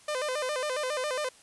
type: tone with vibrato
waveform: sawtooth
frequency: 554.4 Hz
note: C#5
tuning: in tune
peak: -25 dBFS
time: 0.08-1.29 s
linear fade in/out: 5 ms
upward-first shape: square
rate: 7.3 Hz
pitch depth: 140 cents each way
effects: white hiss -56 dBFS RMS until 1.42 s + resampled to 24000 Hz